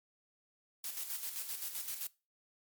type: noise with tremolo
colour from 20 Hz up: blue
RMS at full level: -39 dBFS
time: 0.84-2.07 s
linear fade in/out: 2 ms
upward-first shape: square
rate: 7.7 Hz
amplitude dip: 50%
effects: noise-tail reverb RT60 0.3 s tail -22 dB re dry + MP3 96 kbps